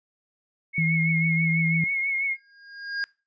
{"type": "tone with vibrato", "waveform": "sine", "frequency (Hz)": 2178, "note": "C#7", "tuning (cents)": -31, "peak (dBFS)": -23, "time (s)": [0.73, 2.37], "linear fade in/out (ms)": 50, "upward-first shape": "triangle", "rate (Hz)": 6.1, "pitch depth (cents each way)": 46}
{"type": "tone with pitch glide", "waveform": "sine", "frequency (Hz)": [162.8, 164.03], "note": ["E3", "E3"], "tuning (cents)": [-21, -8], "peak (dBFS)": -22, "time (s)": [0.78, 1.84], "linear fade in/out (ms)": 2, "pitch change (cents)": 13, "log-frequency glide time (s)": [0.9, 1.39]}
{"type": "tone with exponential growth", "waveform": "square", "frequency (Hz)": 1623, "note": "G#6", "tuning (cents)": -40, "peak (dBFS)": -24, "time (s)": [2.35, 3.04], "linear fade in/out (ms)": 0, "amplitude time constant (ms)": 150}
{"effects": ["noise-tail reverb RT60 0.3 s tail -23 dB re dry", "resampled to 16000 Hz"]}